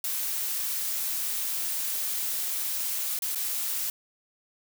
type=noise with dropouts; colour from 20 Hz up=blue; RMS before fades=-30 dBFS; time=0.04-3.9 s; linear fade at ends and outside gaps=2 ms; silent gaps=3.19-3.221 / 3.349-3.356 s; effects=none